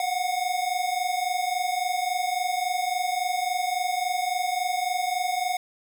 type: tone pair together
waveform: square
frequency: 718 / 741.6 Hz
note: F5 / F#5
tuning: +48 / +4 cents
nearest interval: minor second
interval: 56 cents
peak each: -28 dBFS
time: 0-5.57 s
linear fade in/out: 2 ms
effects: none